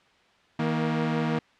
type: tone pair together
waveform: sawtooth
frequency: 158.7 / 235.1 Hz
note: D#3 / A#3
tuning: +35 / +15 cents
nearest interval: perfect fifth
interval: 680 cents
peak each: -23 dBFS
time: 0.59-1.39 s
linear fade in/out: 5 ms
effects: white hiss -60 dBFS RMS until 1.59 s + low-pass 3000 Hz 12 dB/octave